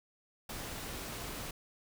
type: noise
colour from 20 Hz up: pink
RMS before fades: -42 dBFS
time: 0.49-1.51 s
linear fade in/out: 5 ms
effects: none